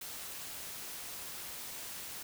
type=noise; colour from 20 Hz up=white; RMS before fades=-44 dBFS; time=0.01-2.23 s; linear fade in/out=5 ms; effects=none